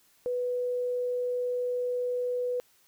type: tone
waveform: sine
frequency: 493.9 Hz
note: B4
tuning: in tune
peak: -27 dBFS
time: 0.26-2.6 s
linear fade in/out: 0 ms
effects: white hiss -64 dBFS RMS until 2.87 s